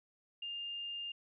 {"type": "tone", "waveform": "sine", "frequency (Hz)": 2809, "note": "F7", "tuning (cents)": 9, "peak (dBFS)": -39, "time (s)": [0.42, 1.12], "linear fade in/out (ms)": 5, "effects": []}